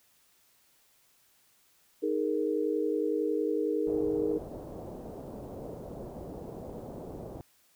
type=chord; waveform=sine; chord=D# suspended fourth; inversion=none; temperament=equal; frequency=311.1 / 415.3 / 466.2 Hz; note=D#4 / G#4 / A#4; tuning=0 / 0 / 0 cents; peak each=-31 dBFS; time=2.02-4.39 s; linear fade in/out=20 ms
type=low-pass noise; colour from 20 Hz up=white; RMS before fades=-42 dBFS; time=3.87-7.41 s; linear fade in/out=0 ms; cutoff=620 Hz; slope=24 dB/octave
effects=white hiss -66 dBFS RMS until 7.75 s